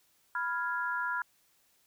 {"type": "chord", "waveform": "sine", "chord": "F diminished", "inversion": "second", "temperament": "equal", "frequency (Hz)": [987.8, 1396.9, 1661.2], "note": ["Cb6", "F6", "Ab6"], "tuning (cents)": [0, 0, 0], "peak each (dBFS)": [-35, -33, -37], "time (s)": [0.35, 1.22], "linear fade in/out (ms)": 2, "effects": ["white hiss -69 dBFS RMS until 1.86 s"]}